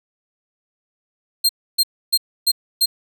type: tone bursts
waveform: sawtooth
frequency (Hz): 4191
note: C8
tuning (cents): +2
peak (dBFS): -10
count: 5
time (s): 1.44-2.86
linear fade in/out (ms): 10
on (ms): 52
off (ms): 290
effects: none